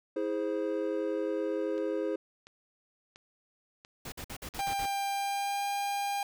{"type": "chord", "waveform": "triangle", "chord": "E augmented", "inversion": "none", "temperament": "equal with one note detuned", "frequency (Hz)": [324.5, 415.3, 523.3], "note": ["E4", "G#4", "B#4"], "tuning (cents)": [-27, 0, 0], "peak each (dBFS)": -32, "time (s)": [0.16, 2.16], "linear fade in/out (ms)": 5}
{"type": "click train", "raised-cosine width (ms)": 0.2, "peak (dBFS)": -33, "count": 5, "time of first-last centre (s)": [1.78, 4.539], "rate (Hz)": 1.45}
{"type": "noise bursts", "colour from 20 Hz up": "pink", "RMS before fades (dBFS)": -41, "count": 7, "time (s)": [4.05, 4.859], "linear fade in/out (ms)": 5, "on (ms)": 71, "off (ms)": 52}
{"type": "tone with pitch glide", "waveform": "45% pulse", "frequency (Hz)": [795, 804.2], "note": ["G5", "G5"], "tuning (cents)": [24, 44], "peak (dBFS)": -30, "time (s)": [4.59, 6.23], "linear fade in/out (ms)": 2, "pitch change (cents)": 20, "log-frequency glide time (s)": [5.11, 5.65]}
{"effects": []}